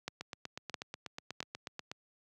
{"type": "two click trains", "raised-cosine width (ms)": 0.2, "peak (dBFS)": [-19, -23], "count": [3, 15], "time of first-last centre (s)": [[0.08, 1.405], [0.21, 1.915]], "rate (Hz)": [1.51, 8.21], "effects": ["high-pass 100 Hz 12 dB/octave"]}